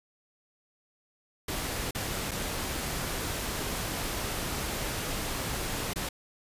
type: noise with dropouts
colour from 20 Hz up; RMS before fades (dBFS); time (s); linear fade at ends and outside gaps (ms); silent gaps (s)
pink; -33; 1.48-6.09; 5; 1.91-1.948 / 2.311-2.315 / 5.935-5.958
effects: resampled to 32000 Hz